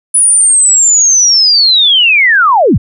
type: linear sweep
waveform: sine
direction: down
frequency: 9956 to 53.6 Hz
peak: -4 dBFS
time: 0.14-2.78 s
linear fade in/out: 10 ms
effects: none